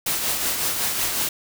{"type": "noise with tremolo", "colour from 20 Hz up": "white", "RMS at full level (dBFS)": -22, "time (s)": [0.06, 1.29], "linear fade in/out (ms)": 5, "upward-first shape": "triangle", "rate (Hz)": 5.4, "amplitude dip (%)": 45, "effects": []}